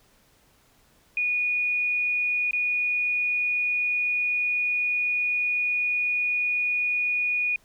sine tone with dropouts, 2458 Hz, D#7, 22 cents flat, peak -22 dBFS, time 1.17-7.56 s, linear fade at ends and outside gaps 2 ms, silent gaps 2.51-2.532 s, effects pink hiss -61 dBFS RMS until 7.64 s

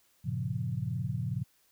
sine chord, G half-diminished seventh, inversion none, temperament equal with one note detuned, 98 / 116.54 / 138.59 / 175.83 Hz, G2 / Bb2 / Db3 / F3, 0 / 0 / 0 / +12 cents, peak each -39 / -34 / -35 / -38 dBFS, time 0.24-1.44 s, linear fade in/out 20 ms, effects white hiss -68 dBFS RMS until 1.71 s

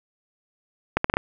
accelerating click train, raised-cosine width 0.5 ms, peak -4 dBFS, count 5, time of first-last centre 0.97-1.169 s, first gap 74 ms, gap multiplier 0.74, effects none

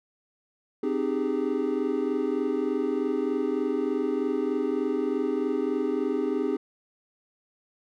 triangle chord, Ab major seventh, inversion first, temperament equal with one note detuned, 261.6 / 305.8 / 392 / 415.3 Hz, C4 / Eb4 / G4 / Ab4, 0 / -30 / 0 / 0 cents, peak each -28 dBFS, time 0.83-6.57 s, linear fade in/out 5 ms, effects none

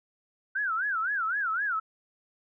sine tone with vibrato, 1480 Hz, F#6, in tune, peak -26 dBFS, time 0.55-1.8 s, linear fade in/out 10 ms, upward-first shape sine, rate 3.9 Hz, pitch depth 240 cents each way, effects none

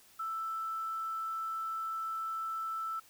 sine tone with quantisation, 1323 Hz, E6, 6 cents sharp, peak -34 dBFS, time 0.19-3 s, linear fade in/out 10 ms, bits 10, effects white hiss -61 dBFS RMS until 3.09 s

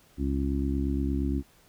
harmonic tone, 68.6 Hz, C#2, 17 cents flat, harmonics 1 / 2 / 3 / 4 / 5, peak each -28 / -36 / -34 / -30 / -36 dBFS, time 0.17-1.43 s, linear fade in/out 50 ms, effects pink hiss -60 dBFS RMS until 1.68 s

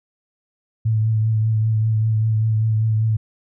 sine tone with vibrato, 110 Hz, A2, in tune, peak -15 dBFS, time 0.85-3.17 s, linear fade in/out 10 ms, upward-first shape triangle, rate 5.1 Hz, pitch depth 30 cents each way, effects none

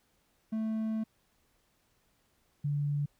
triangle / sine tone pair in turn, 220 / 144.81 Hz, A3 / D3, 0 / -24 cents, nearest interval perfect fifth, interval 724 cents, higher first, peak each -28 dBFS, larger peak neither, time 0.52-1.04 / 2.64-3.06 s, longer first, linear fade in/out 10 ms, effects pink hiss -72 dBFS RMS until 3.19 s

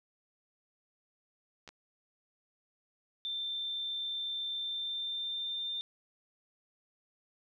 clicks, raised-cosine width 0.2 ms, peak -31 dBFS, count 2, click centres 1.677 / 1.69 s
sine tone with pitch glide, 3566 to 3595 Hz, A7 to A7, +22 to +36 cents, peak -34 dBFS, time 3.25-5.81 s, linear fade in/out 0 ms, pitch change +14 cents, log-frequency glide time 4.53-5.67 s
effects 12-bit

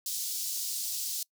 pink high-pass noise, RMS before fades -34 dBFS, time 0.06-1.23 s, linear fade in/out 2 ms, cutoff 4500 Hz, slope 24 dB/octave, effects noise-tail reverb RT60 0.1 s tail -24 dB re dry

